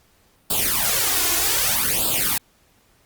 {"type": "noise with flanger", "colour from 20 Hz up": "white", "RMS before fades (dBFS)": -20, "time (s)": [0.5, 2.38], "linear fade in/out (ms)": 5, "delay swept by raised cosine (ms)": [0.24, 2.84], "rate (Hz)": 0.64, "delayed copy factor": 0.95, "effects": ["pink hiss -59 dBFS RMS until 3.05 s", "Opus 48 kbps"]}